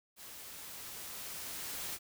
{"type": "noise with level ramp", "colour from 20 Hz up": "white", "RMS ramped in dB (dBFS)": [-50, -40], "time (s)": [0.16, 1.99], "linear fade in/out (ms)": 50, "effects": []}